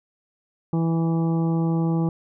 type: harmonic tone with a mistuned harmonic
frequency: 164.81 Hz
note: E3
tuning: in tune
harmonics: 1 / 2 / 3 / 4 / 5 / 6 / 7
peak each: -20 / -26 / -34 / -42 / -35 / -44 / -42 dBFS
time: 0.73-2.09 s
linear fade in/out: 2 ms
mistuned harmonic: 4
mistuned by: -19 cents
effects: none